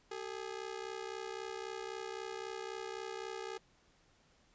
sawtooth ring-modulated tone, 415.3 Hz, G#4, in tune, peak -34 dBFS, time 0.11-3.58 s, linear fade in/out 5 ms, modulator 31.9 Hz, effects pink hiss -69 dBFS RMS until 4.54 s + resampled to 16000 Hz

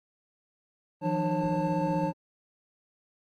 triangle tone cluster, 162 / 177.6 / 301.6 / 543 / 887 Hz, E3 / F3 / D4 / C#5 / A5, -30 / +29 / +46 / -36 / +14 cents, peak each -30 dBFS, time 1.01-2.13 s, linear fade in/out 50 ms, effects Opus 24 kbps

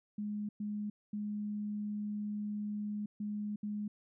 sine tone bursts at uneven times, 208.5 Hz, G#3, 7 cents sharp, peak -35 dBFS, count 5, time 0.18-0.49 / 0.6-0.9 / 1.13-3.06 / 3.2-3.56 / 3.63-3.88 s, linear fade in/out 5 ms, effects none

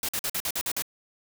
white noise bursts, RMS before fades -29 dBFS, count 8, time 0.03-0.822 s, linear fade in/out 2 ms, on 57 ms, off 48 ms, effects none

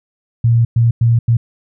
sine tone bursts at uneven times, 116.7 Hz, A#2, 2 cents sharp, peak -8 dBFS, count 4, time 0.44-0.65 / 0.76-0.91 / 1.01-1.19 / 1.28-1.37 s, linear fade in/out 5 ms, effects none

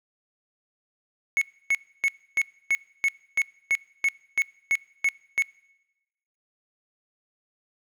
triangle tone bursts, 2200 Hz, C#7, 14 cents flat, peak -17 dBFS, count 13, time 1.37-5.422 s, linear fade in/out 0 ms, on 44 ms, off 290 ms, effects noise-tail reverb RT60 1.0 s tail -24 dB re dry

